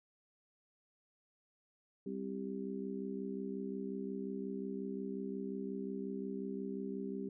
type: harmonic tone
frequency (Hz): 65.6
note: C2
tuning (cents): +5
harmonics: 3 / 4 / 5 / 6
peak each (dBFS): -42 / -43 / -53 / -43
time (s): 2.06-7.29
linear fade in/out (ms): 5
effects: none